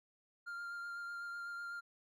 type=tone with vibrato; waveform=triangle; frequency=1396.9 Hz; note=F6; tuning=in tune; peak=-40 dBFS; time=0.46-1.81 s; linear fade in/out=20 ms; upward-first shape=sine; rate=8 Hz; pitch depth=13 cents each way; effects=none